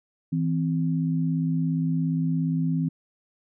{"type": "tone pair together", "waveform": "sine", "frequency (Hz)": [162.76, 260], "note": ["E3", "C4"], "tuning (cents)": [-22, -11], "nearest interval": "minor sixth", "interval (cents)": 811, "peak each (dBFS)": [-23, -27], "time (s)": [0.32, 2.89], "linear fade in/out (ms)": 10, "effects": []}